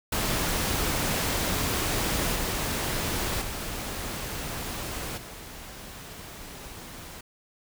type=noise with level steps; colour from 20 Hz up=pink; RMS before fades=-27 / -29 / -34 / -42 dBFS; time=0.12-7.21 s; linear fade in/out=5 ms; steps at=2.35 / 3.41 / 5.17 s; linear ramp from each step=10 ms; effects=none